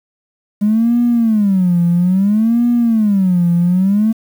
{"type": "tone with vibrato", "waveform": "triangle", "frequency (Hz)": 203.2, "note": "G#3", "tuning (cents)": -38, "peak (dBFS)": -6, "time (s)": [0.61, 4.13], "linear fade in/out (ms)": 20, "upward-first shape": "sine", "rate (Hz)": 0.6, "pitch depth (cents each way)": 290, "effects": ["tanh soft clip ceiling -7 dBFS", "7-bit"]}